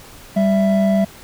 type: tone pair together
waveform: triangle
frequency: 196 / 662.1 Hz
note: G3 / E5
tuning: 0 / +7 cents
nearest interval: octave + major sixth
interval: 2107 cents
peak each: -12 / -16 dBFS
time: 0.36-1.05 s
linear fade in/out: 10 ms
effects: pink hiss -41 dBFS RMS until 1.23 s